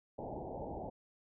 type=low-pass noise; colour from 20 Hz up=white; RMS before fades=-43 dBFS; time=0.18-0.9 s; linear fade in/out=10 ms; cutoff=870 Hz; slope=96 dB/octave; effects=none